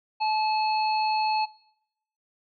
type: harmonic tone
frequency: 864 Hz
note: A5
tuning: 32 cents flat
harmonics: 1 / 3 / 5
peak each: -23 / -34 / -34 dBFS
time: 0.2-1.46 s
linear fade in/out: 20 ms
effects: noise-tail reverb RT60 0.8 s tail -22 dB re dry